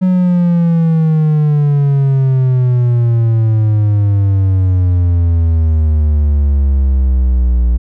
triangle exponential sweep, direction down, 186 to 58.4 Hz, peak -6 dBFS, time 0.01-7.78 s, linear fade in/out 20 ms, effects none

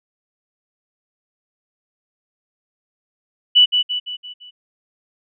sine tone with echo, 2963 Hz, F#7, 2 cents sharp, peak -7 dBFS, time 3.55-3.66 s, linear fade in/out 20 ms, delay 170 ms, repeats 5, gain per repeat -6 dB, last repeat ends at 4.51 s, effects none

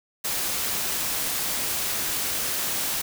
white noise, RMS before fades -27 dBFS, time 0.24-3.02 s, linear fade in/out 10 ms, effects none

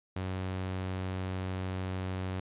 sawtooth tone, 93.3 Hz, F#2, 15 cents sharp, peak -29 dBFS, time 0.16-2.4 s, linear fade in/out 5 ms, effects resampled to 8000 Hz

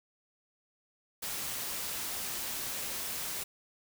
white noise, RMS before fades -37 dBFS, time 1.22-3.44 s, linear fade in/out 10 ms, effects none

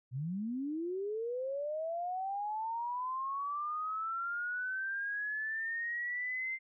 sine linear sweep, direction up, 117.5 to 2093 Hz, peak -34 dBFS, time 0.11-6.59 s, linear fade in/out 50 ms, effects none

